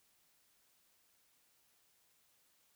silence, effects white hiss -73 dBFS RMS until 2.75 s

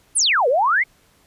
sine exponential two-way sweep, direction down then up, 11020 to 466.2 to 2248 Hz, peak -14 dBFS, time 0.15-0.84 s, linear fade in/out 20 ms, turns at 0.48 s, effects pink hiss -57 dBFS RMS until 1.26 s + resampled to 32000 Hz

